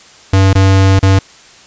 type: tone with dropouts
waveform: square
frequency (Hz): 96.3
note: G2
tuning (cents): -30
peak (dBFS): -6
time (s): 0.33-1.19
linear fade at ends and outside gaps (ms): 5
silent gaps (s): 0.532-0.552 / 0.992-1.028
effects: white hiss -40 dBFS RMS until 1.66 s + resampled to 16000 Hz